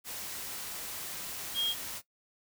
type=tone in noise; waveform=sine; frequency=3248 Hz; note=G#7; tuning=39 cents flat; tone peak=-27 dBFS; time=1.54-1.75 s; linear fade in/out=50 ms; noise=white; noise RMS=-40 dBFS; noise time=0.04-2.02 s; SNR=+10 dB; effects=noise-tail reverb RT60 0.1 s tail -17 dB re dry